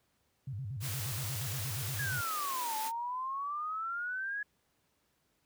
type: tone with vibrato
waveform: sine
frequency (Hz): 116.54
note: A#2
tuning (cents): 0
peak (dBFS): -36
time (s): 0.47-2.21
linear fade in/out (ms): 5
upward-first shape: square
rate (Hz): 8.5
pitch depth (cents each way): 250
type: high-pass noise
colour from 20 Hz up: white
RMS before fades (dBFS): -40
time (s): 0.8-2.92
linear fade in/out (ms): 50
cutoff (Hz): 230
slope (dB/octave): 48
type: exponential two-way sweep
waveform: sine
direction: down then up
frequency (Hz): 1689 to 864 to 1689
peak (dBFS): -34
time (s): 1.99-4.43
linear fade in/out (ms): 5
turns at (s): 2.77
effects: pink hiss -75 dBFS RMS until 5.45 s + high-pass 60 Hz 12 dB/octave